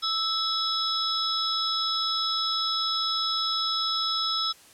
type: tone cluster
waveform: sine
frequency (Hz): 1313 / 3386 / 3879 / 5200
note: E6 / G#7 / B7 / E8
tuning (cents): -7 / +33 / -32 / -24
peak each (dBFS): -30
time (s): 0.02-4.53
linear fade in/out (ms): 20
effects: white hiss -53 dBFS RMS until 4.73 s + low-pass 11000 Hz 12 dB/octave